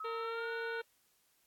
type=tone with pitch glide; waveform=sine; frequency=1285 to 1467.6 Hz; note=E6 to F#6; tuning=-45 to -15 cents; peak=-40 dBFS; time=0-0.81 s; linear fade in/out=5 ms; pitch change=+230 cents; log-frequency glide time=0.14-0.52 s
type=harmonic tone; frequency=458.6 Hz; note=A#4; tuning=28 cents flat; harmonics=1 / 2 / 3 / 4 / 5 / 6 / 7 / 8 / 9; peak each=-39 / -47 / -53 / -54 / -52 / -55 / -57 / -57 / -58 dBFS; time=0.04-0.82 s; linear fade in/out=10 ms
effects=white hiss -73 dBFS RMS until 1.46 s + AAC 64 kbps